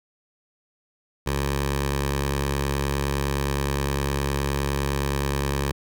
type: tone with notch filter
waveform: 10% pulse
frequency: 69.7 Hz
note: C#2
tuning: 10 cents sharp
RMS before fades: -25 dBFS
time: 1.26-5.72 s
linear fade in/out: 10 ms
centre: 250 Hz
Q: 1.4
effects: none